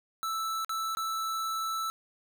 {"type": "tone with dropouts", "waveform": "square", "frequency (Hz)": 1318.5, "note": "E6", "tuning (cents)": 0, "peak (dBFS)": -31, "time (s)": [0.23, 1.9], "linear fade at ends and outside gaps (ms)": 0, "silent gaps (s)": [[0.647, 0.694], [0.95, 0.971]], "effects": []}